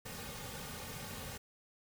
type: noise with comb filter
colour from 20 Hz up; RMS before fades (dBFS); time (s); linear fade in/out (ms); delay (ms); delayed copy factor
pink; -45; 0.05-1.38; 10; 3; -0.8
effects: none